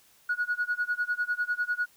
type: tone with tremolo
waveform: sine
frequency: 1456 Hz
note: F#6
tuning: 28 cents flat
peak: -22 dBFS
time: 0.29-1.86 s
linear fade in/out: 5 ms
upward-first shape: sine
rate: 10 Hz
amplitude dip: 95%
effects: tanh soft clip ceiling -20 dBFS + white hiss -61 dBFS RMS until 1.96 s